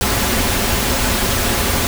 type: noise with comb filter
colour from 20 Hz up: pink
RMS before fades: -17 dBFS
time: 0.01-1.87 s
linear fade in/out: 0 ms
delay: 6.4 ms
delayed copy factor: -0.5
effects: none